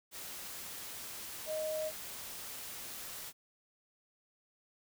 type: tone in noise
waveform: sine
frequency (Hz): 623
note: D#5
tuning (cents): +2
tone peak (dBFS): -34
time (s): 1.46-1.92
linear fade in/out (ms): 50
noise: white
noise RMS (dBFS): -45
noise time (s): 0.11-3.33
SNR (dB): +8
effects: none